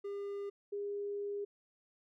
triangle / sine tone pair in turn, 402.3 / 406.3 Hz, G4 / G#4, +45 / -38 cents, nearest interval unison, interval 17 cents, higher second, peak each -36 / -36 dBFS, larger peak neither, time 0.04-0.5 / 0.72-1.45 s, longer second, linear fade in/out 10 ms, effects none

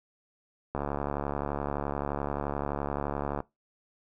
click train, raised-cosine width 1 ms, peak -17 dBFS, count 191, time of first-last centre 0.75-3.404 s, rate 71.6 Hz, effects noise-tail reverb RT60 0.2 s tail -22 dB re dry

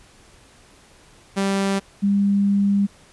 sawtooth / sine tone pair in turn, 196 / 200.2 Hz, G3 / G3, 0 / +37 cents, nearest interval unison, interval 37 cents, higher second, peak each -15 dBFS, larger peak neither, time 1.36-1.8 / 2.02-2.87 s, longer second, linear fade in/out 20 ms, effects pink hiss -51 dBFS RMS until 3.12 s + resampled to 24000 Hz

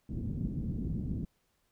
white low-pass noise, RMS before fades -35 dBFS, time 0.09-1.25 s, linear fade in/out 5 ms, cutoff 230 Hz, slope 24 dB/octave, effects pink hiss -75 dBFS RMS until 1.71 s

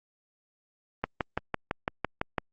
click train, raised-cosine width 0.5 ms, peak -12 dBFS, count 9, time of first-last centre 1.04-2.382 s, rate 5.96 Hz, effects Opus 32 kbps

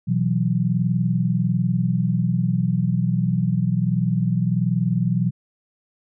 sine chord, B suspended fourth, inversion none, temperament equal, 123.47 / 164.81 / 185 Hz, B2 / E3 / F#3, 0 / 0 / 0 cents, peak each -22 dBFS, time 0.07-5.31 s, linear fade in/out 20 ms, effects none

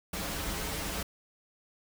pink noise with comb filter, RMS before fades -35 dBFS, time 0.13-1.03 s, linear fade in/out 5 ms, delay 8.1 ms, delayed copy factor -0.8, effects none

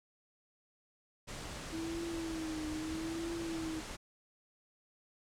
pink low-pass noise, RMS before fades -45 dBFS, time 1.27-3.97 s, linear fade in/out 20 ms, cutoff 9100 Hz, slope 24 dB/octave
sine tone with vibrato, 322.4 Hz, E4, 38 cents flat, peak -37 dBFS, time 1.72-3.81 s, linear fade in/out 20 ms, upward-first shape triangle, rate 0.78 Hz, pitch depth 82 cents each way
effects none

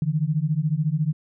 sine beating tone pair, 146.83 / 160.83 Hz, D3 / E3, 0 / -42 cents, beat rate 14 Hz, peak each -23 dBFS, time 0.02-1.13 s, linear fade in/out 2 ms, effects none

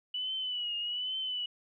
sine tone with vibrato, 2960 Hz, F#7, in tune, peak -32 dBFS, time 0.14-1.46 s, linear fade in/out 5 ms, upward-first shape triangle, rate 1.2 Hz, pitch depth 77 cents each way, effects none

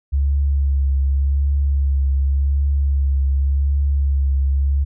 sine tone with vibrato, 69.3 Hz, C#2, in tune, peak -14 dBFS, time 0.12-4.85 s, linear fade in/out 20 ms, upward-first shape triangle, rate 0.88 Hz, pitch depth 32 cents each way, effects none

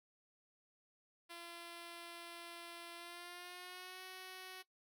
5% pulse tone with pitch glide, 341.7 to 372.6 Hz, F4 to F#4, -38 to +12 cents, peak -38 dBFS, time 1.29-4.63 s, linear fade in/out 20 ms, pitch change +150 cents, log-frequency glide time 2.96-4.03 s, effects noise-tail reverb RT60 0.1 s tail -17 dB re dry

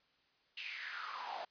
pink noise with high-pass filter sweep, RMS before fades -44 dBFS, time 0.57-1.45 s, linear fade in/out 5 ms, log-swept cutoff 2800 to 650 Hz, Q 5.9, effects white hiss -73 dBFS RMS until 1.5 s + resampled to 11025 Hz

